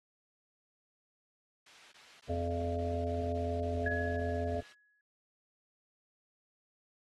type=noise bursts; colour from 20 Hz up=blue; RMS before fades=-45 dBFS; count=11; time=1.66-4.73 s; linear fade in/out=5 ms; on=260 ms; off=21 ms
type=harmonic tone; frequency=85.6 Hz; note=F2; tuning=34 cents flat; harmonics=1 / 3 / 5 / 7 / 8; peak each=-35 / -40 / -39 / -39 / -39 dBFS; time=2.29-4.61 s; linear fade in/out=10 ms
type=tone with exponential decay; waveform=sine; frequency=1682 Hz; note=G#6; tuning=22 cents sharp; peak=-32 dBFS; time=3.86-5.01 s; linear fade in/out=2 ms; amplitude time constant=250 ms
effects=low-pass 3000 Hz 12 dB/octave + AAC 32 kbps